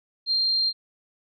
sine tone, 4186 Hz, C8, in tune, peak -20 dBFS, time 0.26-0.73 s, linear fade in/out 50 ms, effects none

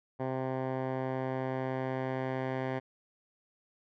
10% pulse tone with low-pass filter sweep, 130.81 Hz, C3, in tune, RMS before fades -34 dBFS, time 0.19-2.8 s, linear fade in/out 20 ms, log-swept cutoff 1100 to 1800 Hz, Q 1.1, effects none

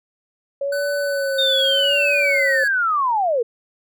sine tone with vibrato, 554.4 Hz, C#5, in tune, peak -20 dBFS, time 0.61-2.64 s, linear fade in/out 5 ms, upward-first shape sine, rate 0.84 Hz, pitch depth 59 cents each way
square tone with pitch glide, 1500 to 1516.6 Hz, F#6 to F#6, +23 to +42 cents, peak -26 dBFS, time 0.72-2.68 s, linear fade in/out 5 ms, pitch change +19 cents, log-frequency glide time 1.7-2.15 s
sine linear sweep, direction down, 3700 to 440 Hz, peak -16 dBFS, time 1.38-3.43 s, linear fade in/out 10 ms
effects none

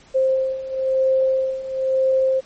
sine beating tone pair, 526 / 527 Hz, C5 / C5, +9 / +12 cents, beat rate 1 Hz, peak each -22 / -18 dBFS, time 0.14-2.41 s, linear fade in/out 20 ms, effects pink hiss -50 dBFS RMS until 2.45 s + MP3 32 kbps

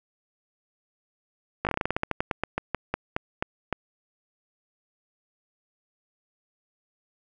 slowing click train, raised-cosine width 0.5 ms, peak -10 dBFS, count 21, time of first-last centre 1.65-3.727 s, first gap 18 ms, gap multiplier 1.16, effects none

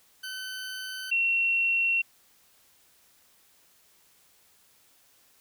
20% pulse / sine tone pair in turn, 1521 / 2725 Hz, F#6 / F7, +47 / -43 cents, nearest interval minor seventh, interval 1010 cents, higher second, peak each -30 / -22 dBFS, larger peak second, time 0.23-1.11 / 1.11-2.02 s, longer second, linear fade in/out 10 ms, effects white hiss -62 dBFS RMS until 5.4 s

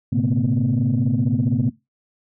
sine tone cluster, 110.1 / 125.7 / 140.5 / 227.2 / 251.5 Hz, A2 / B2 / C#3 / A#3 / B3, +2 / +31 / +24 / -44 / +32 cents, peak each -22 dBFS, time 0.12-1.7 s, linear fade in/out 10 ms, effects noise-tail reverb RT60 0.2 s tail -19 dB re dry + tanh soft clip ceiling -10 dBFS

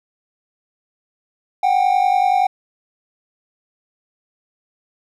triangle tone pair together, 738.4 / 789 Hz, F#5 / G5, -4 / +11 cents, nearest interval minor second, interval 115 cents, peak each -14 dBFS, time 1.63-2.47 s, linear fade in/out 5 ms, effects none

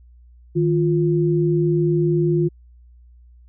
sine tone pair together, 155.56 / 349.2 Hz, D#3 / F4, 0 / 0 cents, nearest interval octave + major second, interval 1400 cents, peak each -18 dBFS, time 0.55-2.49 s, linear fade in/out 20 ms, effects added 60 Hz sine -45 dBFS peak until 3.48 s

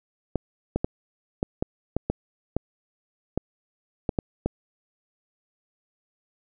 clicks, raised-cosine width 2 ms, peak -10 dBFS, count 12, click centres 0.357 / 0.76 / 0.845 / 1.429 / 1.625 / 1.966 / 2.1 / 2.566 / 3.376 / 4.092 / 4.188 / 4.46 s, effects none

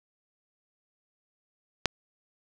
click, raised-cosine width 0.2 ms, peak -5 dBFS, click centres 1.857 s, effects none

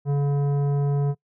sine tone with tanh clipping, 142.3 Hz, C#3, 46 cents sharp, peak -21 dBFS, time 0.05-1.15 s, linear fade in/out 50 ms, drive 12 dB, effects noise-tail reverb RT60 0.1 s tail -24 dB re dry

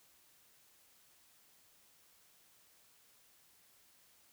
silence, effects white hiss -67 dBFS RMS until 4.32 s

